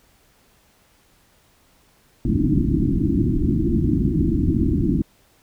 white low-pass noise, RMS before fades -19 dBFS, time 2.25-5.02 s, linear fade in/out 2 ms, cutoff 340 Hz, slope 96 dB/octave, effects pink hiss -58 dBFS RMS until 5.42 s

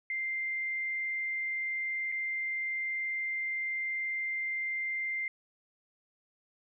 sine tone with dropouts, 2093 Hz, C7, in tune, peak -31 dBFS, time 0.1-5.28 s, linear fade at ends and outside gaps 2 ms, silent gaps 2.118-2.122 s, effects none

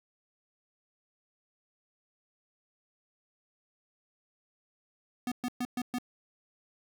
square tone bursts, 246.9 Hz, B3, in tune, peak -31 dBFS, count 5, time 5.27-5.985 s, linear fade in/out 2 ms, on 47 ms, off 120 ms, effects none

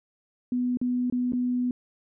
sine tone with dropouts, 247.7 Hz, B3, 5 cents sharp, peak -23 dBFS, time 0.52-1.71 s, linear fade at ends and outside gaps 2 ms, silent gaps 0.772-0.814 / 1.1-1.124 / 1.322-1.333 s, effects none

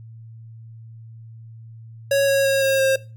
square tone with pitch steps, 554.4 / 549.3 / 544.2 / 539.2 / 534.3 Hz, C#5 / C#5 / C#5 / C#5 / C5, 0 / -16 / -32 / -48 / +36 cents, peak -16 dBFS, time 2.11-2.96 s, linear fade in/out 5 ms, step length 170 ms, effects noise-tail reverb RT60 0.3 s tail -19 dB re dry + added 113 Hz sine -38 dBFS peak until 3.16 s

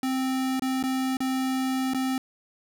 square tone with dropouts, 261.6 Hz, C4, in tune, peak -25 dBFS, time 0.03-2.18 s, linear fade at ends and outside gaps 2 ms, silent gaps 0.596-0.621 / 0.828-0.837 / 1.17-1.204 / 1.936-1.945 s, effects none

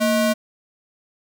square ring-modulated tone, 429.2 Hz, A4, 43 cents flat, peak -14 dBFS, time 0-0.34 s, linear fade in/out 20 ms, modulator 200 Hz, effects none

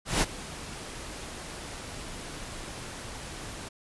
pink noise with ADSR envelope, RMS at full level -23 dBFS, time 0.05-3.69 s, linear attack 170 ms, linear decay 29 ms, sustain -17 dB, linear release 12 ms, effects resampled to 24000 Hz

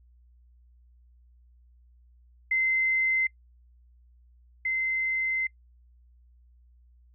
sine tone pair in turn, 2068 / 2068 Hz, C7 / C7, -21 / -21 cents, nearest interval unison, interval 0 cents, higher neither, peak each -22 / -25 dBFS, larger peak first, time 2.51-3.27 / 4.65-5.47 s, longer second, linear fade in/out 5 ms, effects noise-tail reverb RT60 0.1 s tail -25 dB re dry + added 60 Hz sine -55 dBFS peak until 7.14 s

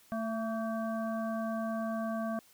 harmonic tone with a mistuned harmonic, 223 Hz, A3, 23 cents sharp, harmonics 1 / 3 / 5 / 7, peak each -34 / -36 / -42 / -46 dBFS, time 0.12-2.39 s, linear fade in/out 0 ms, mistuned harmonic 5, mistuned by +39 cents, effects white hiss -62 dBFS RMS until 2.53 s

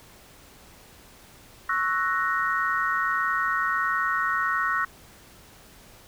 sine chord, F# dominant seventh, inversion second, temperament equal, 1108.7 / 1318.5 / 1480 / 1864.7 Hz, C#6 / E6 / F#6 / A#6, 0 / 0 / 0 / 0 cents, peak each -28 dBFS, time 1.69-4.85 s, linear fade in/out 5 ms, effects pink hiss -51 dBFS RMS until 6.07 s

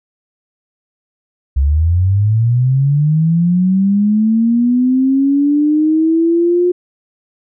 sine linear sweep, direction up, 65.41 to 359.1 Hz, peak -9 dBFS, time 1.56-6.72 s, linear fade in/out 10 ms, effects none

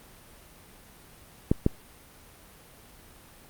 clicks, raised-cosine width 3 ms, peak -7 dBFS, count 2, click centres 1.515 / 1.664 s, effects pink hiss -52 dBFS RMS until 3.49 s + Opus 32 kbps

